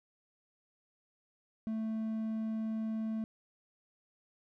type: tone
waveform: triangle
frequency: 220.7 Hz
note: A3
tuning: 5 cents sharp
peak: -31 dBFS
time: 1.67-3.24 s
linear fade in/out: 0 ms
effects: none